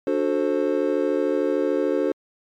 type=chord; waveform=triangle; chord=D dominant seventh; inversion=none; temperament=just; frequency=293.7 / 367.1 / 440.5 / 528.6 Hz; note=D4 / F#4 / A4 / C5; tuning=0 / -14 / +2 / +18 cents; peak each=-23 dBFS; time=0.07-2.12 s; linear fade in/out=2 ms; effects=MP3 96 kbps